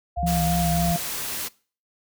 sine tone with pitch glide, 702 to 690.7 Hz, F5 to F5, +9 to -19 cents, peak -25 dBFS, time 0.16-0.98 s, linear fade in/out 20 ms, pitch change -28 cents, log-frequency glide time 0.55-0.86 s
sine tone, 68.1 Hz, C#2, 30 cents flat, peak -28 dBFS, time 0.17-0.92 s, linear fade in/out 5 ms
sine tone with vibrato, 167 Hz, E3, 23 cents sharp, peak -22 dBFS, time 0.23-0.96 s, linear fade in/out 0 ms, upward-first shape sine, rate 3.6 Hz, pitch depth 41 cents each way
white noise, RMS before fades -30 dBFS, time 0.26-1.49 s, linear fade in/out 20 ms
effects noise-tail reverb RT60 0.4 s tail -22 dB re dry

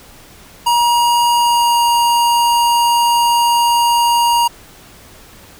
square tone with pitch glide, 951 to 945 Hz, A#5 to A#5, +34 to +23 cents, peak -11 dBFS, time 0.66-4.48 s, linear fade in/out 10 ms, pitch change -11 cents, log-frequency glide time 1.34-1.81 s, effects pink hiss -41 dBFS RMS until 5.59 s

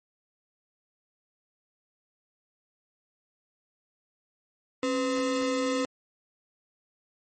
square ring-modulated tone, 387.1 Hz, G4, 22 cents flat, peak -23 dBFS, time 4.83-5.85 s, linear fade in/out 0 ms, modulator 117 Hz, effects MP3 32 kbps

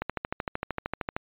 click train, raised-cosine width 0.5 ms, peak -14 dBFS, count 16, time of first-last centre 0.02-1.165 s, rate 13.1 Hz, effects resampled to 8000 Hz

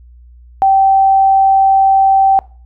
sine tone, 776 Hz, G5, 18 cents flat, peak -6 dBFS, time 0.62-2.39 s, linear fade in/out 0 ms, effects noise-tail reverb RT60 0.4 s tail -22 dB re dry + added 60 Hz sine -37 dBFS peak until 2.65 s

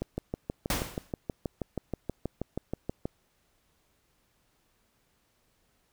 click train, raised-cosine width 2 ms, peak -18 dBFS, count 20, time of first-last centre 0.02-3.055 s, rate 6.26 Hz
pink noise with exponential decay, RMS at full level -26 dBFS, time 0.7-1.12 s, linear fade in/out 1 ms, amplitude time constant 91 ms
effects pink hiss -71 dBFS RMS until 5.92 s

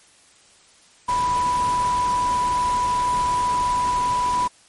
sine tone in noise, 987.8 Hz, B5, in tune, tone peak -18 dBFS, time 1.08-4.48 s, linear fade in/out 10 ms, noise pink, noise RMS -32 dBFS, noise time 1.08-4.48 s, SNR +11 dB, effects white hiss -53 dBFS RMS until 4.68 s + MP3 48 kbps

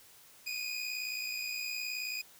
25% pulse tone pair together, 2443 / 2502 Hz, D#7 / D#7, -32 / +9 cents, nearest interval unison, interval 41 cents, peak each -35 / -34 dBFS, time 0.46-2.22 s, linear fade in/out 10 ms, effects white hiss -58 dBFS RMS until 2.39 s

